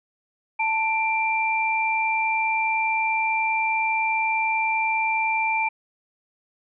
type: tone pair together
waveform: sine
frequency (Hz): 884.8 / 2362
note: A5 / D7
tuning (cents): +9 / +9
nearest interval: octave + perfect fourth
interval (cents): 1700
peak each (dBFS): -23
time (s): 0.59-5.69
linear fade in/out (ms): 10
effects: none